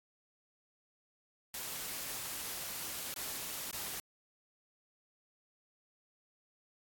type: noise with dropouts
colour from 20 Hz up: white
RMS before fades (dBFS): -41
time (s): 1.54-4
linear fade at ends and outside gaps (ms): 2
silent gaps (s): 3.141-3.161 / 3.712-3.729
effects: AAC 64 kbps